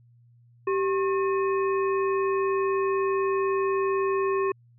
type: harmonic tone with a mistuned harmonic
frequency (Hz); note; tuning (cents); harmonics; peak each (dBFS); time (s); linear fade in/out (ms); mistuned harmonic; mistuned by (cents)
360.8; F#4; -44; 1 / 3 / 5 / 7; -23 / -29 / -39 / -39; 0.67-4.52; 5; 1; +130
effects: added 119 Hz sine -54 dBFS peak until 4.78 s